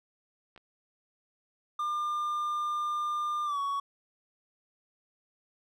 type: clicks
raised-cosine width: 0.3 ms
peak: -36 dBFS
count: 2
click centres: 0.562 / 0.577 s
type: tone with pitch glide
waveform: triangle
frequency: 1200 to 1119.6 Hz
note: D6 to C#6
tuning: +37 to +17 cents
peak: -27 dBFS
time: 1.79-3.8 s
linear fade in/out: 5 ms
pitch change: -120 cents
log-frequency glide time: 3.45-3.59 s
effects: none